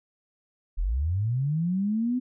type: linear sweep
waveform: sine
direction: up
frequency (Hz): 34.65 to 256.2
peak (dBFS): -23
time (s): 0.77-2.2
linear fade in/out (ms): 20
effects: none

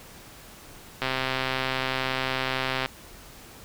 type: click train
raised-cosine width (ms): 0.3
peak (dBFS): -10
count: 242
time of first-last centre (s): 1.02-2.86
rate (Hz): 131
effects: pink hiss -47 dBFS RMS until 3.64 s

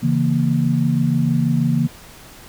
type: chord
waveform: sine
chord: A# diminished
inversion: first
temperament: equal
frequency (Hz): 138.59 / 164.81 / 233.1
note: C#3 / E3 / A#3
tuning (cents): 0 / 0 / 0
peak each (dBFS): -19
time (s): 0.02-1.88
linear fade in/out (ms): 20
effects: pink hiss -42 dBFS RMS until 2.48 s

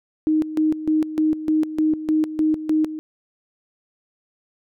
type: tone with tremolo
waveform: sine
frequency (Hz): 311.1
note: D#4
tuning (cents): 0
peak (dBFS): -15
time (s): 0.27-2.99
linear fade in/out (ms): 0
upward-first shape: square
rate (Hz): 3.3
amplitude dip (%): 75
effects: none

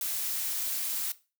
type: noise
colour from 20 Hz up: blue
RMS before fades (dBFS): -32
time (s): 0.01-1.12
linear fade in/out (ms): 2
effects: noise-tail reverb RT60 0.3 s tail -17 dB re dry

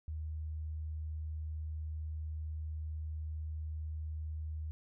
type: tone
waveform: sine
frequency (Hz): 77.78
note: D#2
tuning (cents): 0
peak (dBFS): -37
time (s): 0.08-4.71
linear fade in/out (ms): 0
effects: none

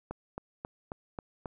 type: click train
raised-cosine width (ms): 1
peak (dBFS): -23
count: 6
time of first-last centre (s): 0.11-1.458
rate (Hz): 3.71
effects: none

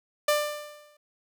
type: tone with exponential decay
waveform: sawtooth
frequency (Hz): 594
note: D5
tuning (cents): +20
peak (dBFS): -15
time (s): 0.28-0.97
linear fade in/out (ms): 5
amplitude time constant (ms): 150
effects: none

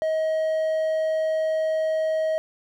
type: tone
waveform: triangle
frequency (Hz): 633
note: D#5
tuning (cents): +30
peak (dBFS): -19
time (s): 0.02-2.38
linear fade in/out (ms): 0
effects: none

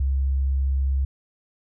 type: tone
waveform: sine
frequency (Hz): 67.5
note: C#2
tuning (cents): -45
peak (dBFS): -19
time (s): 0-1.05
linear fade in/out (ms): 5
effects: none

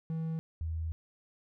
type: tone pair in turn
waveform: triangle / sine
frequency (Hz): 161.6 / 80.8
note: E3 / E2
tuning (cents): -34 / -34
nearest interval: octave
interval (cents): 1200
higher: first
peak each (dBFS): -30 / -32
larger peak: first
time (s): 0.1-0.39 / 0.61-0.92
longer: second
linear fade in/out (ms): 0
effects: none

